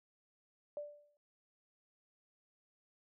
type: tone with exponential decay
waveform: sine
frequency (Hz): 587.3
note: D5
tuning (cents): 0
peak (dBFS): -37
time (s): 0.77-1.17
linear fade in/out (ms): 1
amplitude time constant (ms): 86
effects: noise-tail reverb RT60 0.5 s tail -26 dB re dry